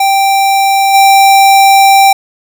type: tone with level steps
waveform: square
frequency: 784 Hz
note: G5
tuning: in tune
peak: -7 / -3 dBFS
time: 0-2.13 s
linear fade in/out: 5 ms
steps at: 0.93 s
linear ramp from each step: 20 ms
effects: none